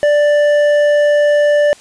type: tone with hard clipping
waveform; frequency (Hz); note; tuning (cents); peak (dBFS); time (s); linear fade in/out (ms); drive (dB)
sine; 588; D5; +2; -10; 0.03-1.73; 0; 7
effects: white hiss -42 dBFS RMS until 1.8 s + resampled to 22050 Hz